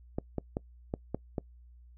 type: clicks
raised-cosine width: 2 ms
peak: -18 dBFS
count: 6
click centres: 0.185 / 0.383 / 0.569 / 0.939 / 1.146 / 1.382 s
effects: noise-tail reverb RT60 0.1 s tail -24 dB re dry + added 60 Hz sine -52 dBFS peak until 1.97 s